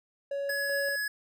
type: tone with tremolo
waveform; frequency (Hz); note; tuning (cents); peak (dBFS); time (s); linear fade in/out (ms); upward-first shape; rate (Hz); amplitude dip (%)
triangle; 560; C#5; +18; -28; 0.31-0.96; 5; square; 2.6; 45
type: tone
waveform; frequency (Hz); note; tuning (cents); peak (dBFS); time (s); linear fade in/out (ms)
square; 1687; G#6; +27; -30; 0.49-1.08; 5
effects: none